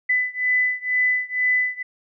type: beating tone pair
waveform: sine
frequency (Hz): 2000 / 2002.1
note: B6 / B6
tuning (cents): +21 / +23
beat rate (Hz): 2.1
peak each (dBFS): -21 / -22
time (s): 0.09-1.83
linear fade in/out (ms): 10
effects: none